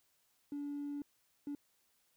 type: tone bursts at uneven times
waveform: triangle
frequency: 287.6 Hz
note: D4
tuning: 36 cents flat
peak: -35 dBFS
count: 2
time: 0.52-1.02 / 1.47-1.55 s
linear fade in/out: 2 ms
effects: tanh soft clip ceiling -35 dBFS + white hiss -75 dBFS RMS until 2.16 s